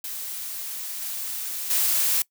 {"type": "noise with level steps", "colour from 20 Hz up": "blue", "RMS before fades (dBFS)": [-33, -31, -22], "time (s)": [0.04, 2.22], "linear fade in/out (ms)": 2, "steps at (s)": [1.02, 1.7], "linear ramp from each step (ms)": 5, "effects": ["noise-tail reverb RT60 0.1 s tail -22 dB re dry"]}